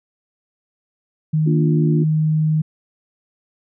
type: tone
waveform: sine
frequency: 155.56 Hz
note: D#3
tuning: in tune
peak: -14 dBFS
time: 1.33-2.62 s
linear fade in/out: 10 ms
type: chord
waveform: sine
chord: Bb major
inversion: none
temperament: equal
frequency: 233.1 / 293.7 / 349.2 Hz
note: Bb3 / D4 / F4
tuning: 0 / 0 / 0 cents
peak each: -23 dBFS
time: 1.46-2.04 s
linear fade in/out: 10 ms
effects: none